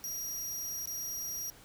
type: tone with dropouts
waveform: 25% pulse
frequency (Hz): 5710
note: F8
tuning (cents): +37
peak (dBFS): -31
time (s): 0.04-1.5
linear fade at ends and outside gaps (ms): 0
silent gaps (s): 0.857-0.874
effects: pink hiss -56 dBFS RMS until 1.64 s